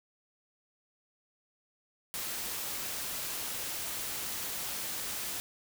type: noise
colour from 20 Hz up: white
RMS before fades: -37 dBFS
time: 2.14-5.4 s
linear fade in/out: 0 ms
effects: none